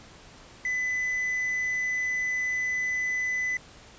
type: tone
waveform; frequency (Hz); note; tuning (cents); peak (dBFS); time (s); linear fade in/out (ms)
triangle; 2004; B6; +25; -24; 0.65-3.57; 2
effects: pink hiss -50 dBFS RMS until 3.98 s + resampled to 16000 Hz